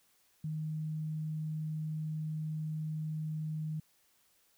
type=tone; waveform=sine; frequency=155.56 Hz; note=D#3; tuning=in tune; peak=-34 dBFS; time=0.44-3.8 s; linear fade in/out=5 ms; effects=white hiss -70 dBFS RMS until 4.57 s